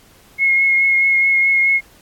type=tone with vibrato; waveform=sine; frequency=2163 Hz; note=C#7; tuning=43 cents flat; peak=-11 dBFS; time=0.38-1.81 s; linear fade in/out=50 ms; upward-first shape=triangle; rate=4.7 Hz; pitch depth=18 cents each way; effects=pink hiss -49 dBFS RMS until 2.01 s + AAC 64 kbps